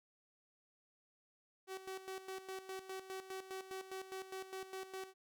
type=tone with tremolo; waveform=sawtooth; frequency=380 Hz; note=F#4; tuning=46 cents sharp; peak=-39 dBFS; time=1.67-5.14 s; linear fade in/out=50 ms; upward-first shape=square; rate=4.9 Hz; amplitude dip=70%; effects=none